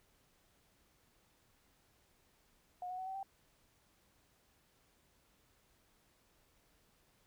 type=tone with pitch steps; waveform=sine; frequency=722 / 735.9 / 750.1 / 764.5 / 779.2 Hz; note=F#5 / F#5 / F#5 / G5 / G5; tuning=-43 / -10 / +23 / -44 / -11 cents; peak=-40 dBFS; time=2.82-3.23 s; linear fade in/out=2 ms; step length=82 ms; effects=pink hiss -72 dBFS RMS until 7.26 s